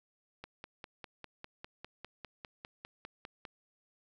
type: click train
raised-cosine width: 0.3 ms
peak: -28 dBFS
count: 16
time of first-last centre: 0.44-3.452 s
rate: 4.98 Hz
effects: none